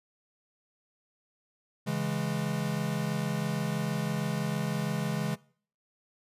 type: chord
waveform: square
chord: C# minor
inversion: none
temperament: equal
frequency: 138.59 / 164.81 / 207.7 Hz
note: C#3 / E3 / G#3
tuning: 0 / 0 / 0 cents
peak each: -34 dBFS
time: 1.86-5.36 s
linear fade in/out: 20 ms
effects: noise-tail reverb RT60 0.5 s tail -22 dB re dry + resampled to 32000 Hz